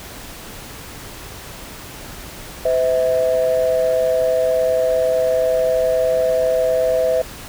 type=tone pair together; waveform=sine; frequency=510 / 647.2 Hz; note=C5 / E5; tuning=-44 / -32 cents; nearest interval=major third; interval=412 cents; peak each=-16 dBFS; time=2.65-7.22 s; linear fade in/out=5 ms; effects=tanh soft clip ceiling -8 dBFS + pink hiss -35 dBFS RMS until 7.48 s